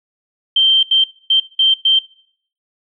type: tone bursts at uneven times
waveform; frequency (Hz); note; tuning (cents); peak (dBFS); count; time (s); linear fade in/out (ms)
sine; 3136; G7; 0; -9; 5; 0.56-0.83 / 0.91-1.04 / 1.3-1.4 / 1.59-1.74 / 1.85-1.99; 5
effects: noise-tail reverb RT60 0.6 s tail -20 dB re dry